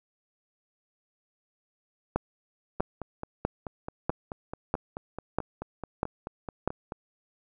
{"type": "two click trains", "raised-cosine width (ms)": 1, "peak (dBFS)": [-21, -11], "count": [20, 8], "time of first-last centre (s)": [[2.8, 6.921], [2.16, 6.676]], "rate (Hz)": [4.61, 1.55], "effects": []}